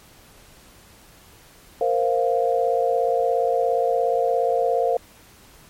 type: chord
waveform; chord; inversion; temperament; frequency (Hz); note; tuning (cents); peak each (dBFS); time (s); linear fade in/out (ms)
sine; Bb suspended second; none; equal; 466.2 / 523.3 / 698.5; Bb4 / C5 / F5; 0 / 0 / 0; -22; 1.81-4.97; 2
effects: pink hiss -50 dBFS RMS until 5.69 s + MP3 64 kbps